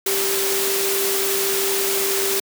sine tone in noise, 392 Hz, G4, in tune, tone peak -23 dBFS, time 0.06-2.4 s, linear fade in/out 5 ms, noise white, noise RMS -22 dBFS, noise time 0.06-2.4 s, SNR -4 dB, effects high-pass 200 Hz 12 dB/octave

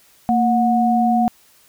sine tone pair together, 229.8 / 729.6 Hz, A#3 / F#5, -25 / -24 cents, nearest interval octave + minor sixth, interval 2001 cents, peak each -16 dBFS, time 0.29-1.28 s, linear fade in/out 0 ms, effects white hiss -53 dBFS RMS until 1.68 s

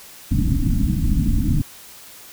pink low-pass noise, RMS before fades -18 dBFS, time 0.31-1.62 s, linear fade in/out 5 ms, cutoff 300 Hz, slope 96 dB/octave, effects white hiss -42 dBFS RMS until 2.32 s

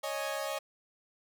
sawtooth chord, C# suspended second, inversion none, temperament equal, 554.4 / 622.3 / 830.6 Hz, C#5 / D#5 / G#5, 0 / 0 / 0 cents, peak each -33 / -33 / -37 dBFS, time 0.03-0.59 s, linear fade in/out 10 ms, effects none

